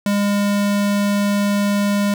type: tone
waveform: square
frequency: 203.1 Hz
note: G#3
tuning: 38 cents flat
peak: -16 dBFS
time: 0.06-2.14 s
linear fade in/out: 2 ms
effects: none